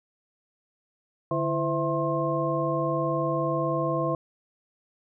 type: tone cluster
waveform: sine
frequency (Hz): 147.4 / 332.4 / 511 / 659 / 1064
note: D3 / E4 / C5 / E5 / C6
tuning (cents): +7 / +15 / -41 / -1 / +29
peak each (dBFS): -30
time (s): 1.31-4.15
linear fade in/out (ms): 2
effects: none